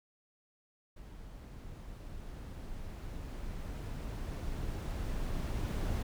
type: noise with level ramp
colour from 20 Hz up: brown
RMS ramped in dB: -49 to -33 dBFS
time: 0.96-6.03 s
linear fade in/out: 10 ms
effects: none